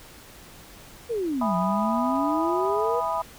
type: exponential two-way sweep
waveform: sine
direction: down then up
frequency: 493.9 to 176 to 493.9 Hz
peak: -24 dBFS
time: 1.09-3.01 s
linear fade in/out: 20 ms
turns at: 1.56 s
type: chord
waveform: sine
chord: E major seventh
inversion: none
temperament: just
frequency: 659.3 / 824.1 / 988.9 / 1236.1 Hz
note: E5 / G#5 / B5 / D#6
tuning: 0 / -14 / +2 / -12 cents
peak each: -29 / -32 / -27 / -31 dBFS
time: 1.41-3.22 s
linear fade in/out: 5 ms
effects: pink hiss -47 dBFS RMS until 3.38 s